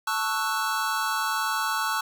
square chord, F# minor seventh, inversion first, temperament equal, 880 / 1108.7 / 1318.5 / 1480 Hz, A5 / C#6 / E6 / F#6, 0 / 0 / 0 / 0 cents, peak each -31 dBFS, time 0.07-2.01 s, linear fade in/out 5 ms, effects none

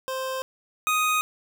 25% pulse tone pair in turn, 523.3 / 1247.2 Hz, C5 / D#6, 0 / +4 cents, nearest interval octave + minor third, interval 1504 cents, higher second, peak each -24 / -17 dBFS, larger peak second, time 0.08-0.42 / 0.87-1.21 s, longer neither, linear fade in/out 0 ms, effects none

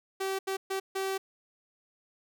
sawtooth tone bursts at uneven times, 385.4 Hz, G4, 29 cents flat, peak -26 dBFS, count 4, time 0.2-0.39 / 0.47-0.57 / 0.7-0.8 / 0.95-1.18 s, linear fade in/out 10 ms, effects none

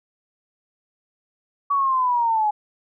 sine linear sweep, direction down, 1138 to 830.6 Hz, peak -17 dBFS, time 1.7-2.51 s, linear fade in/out 10 ms, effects none

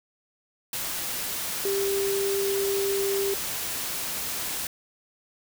sine tone in noise, 394.9 Hz, G4, 13 cents sharp, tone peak -24 dBFS, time 1.65-3.34 s, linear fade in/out 2 ms, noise white, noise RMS -31 dBFS, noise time 0.73-4.67 s, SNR +4 dB, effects none

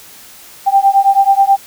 sine beating tone pair, 784 / 793.3 Hz, G5 / G5, 0 / +20 cents, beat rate 9.3 Hz, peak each -10 dBFS, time 0.66-1.57 s, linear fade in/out 20 ms, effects white hiss -38 dBFS RMS until 1.66 s

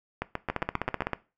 two click trains, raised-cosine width 0.5 ms, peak -14 / -12 dBFS, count 7 / 11, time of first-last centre 0.22-1.021 / 0.5-1.133 s, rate 7.49 / 15.8 Hz, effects noise-tail reverb RT60 0.3 s tail -18 dB re dry

